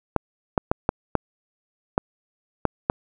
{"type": "clicks", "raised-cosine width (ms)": 1, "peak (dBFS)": -4, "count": 8, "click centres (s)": [0.163, 0.578, 0.715, 0.891, 1.153, 1.979, 2.653, 2.899], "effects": []}